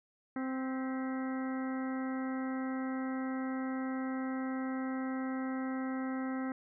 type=harmonic tone with a mistuned harmonic; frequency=261.6 Hz; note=C4; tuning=in tune; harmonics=1 / 2 / 3 / 4 / 5 / 6 / 7 / 8; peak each=-34 / -45 / -46 / -51 / -47 / -50 / -50 / -57 dBFS; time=0.36-6.52 s; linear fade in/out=2 ms; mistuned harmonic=7; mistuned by=+81 cents; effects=none